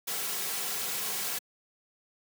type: noise with comb filter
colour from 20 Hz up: white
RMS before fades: -33 dBFS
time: 0.07-1.39 s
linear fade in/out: 10 ms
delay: 3.3 ms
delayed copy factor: -0.5
effects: high-pass 200 Hz 12 dB/octave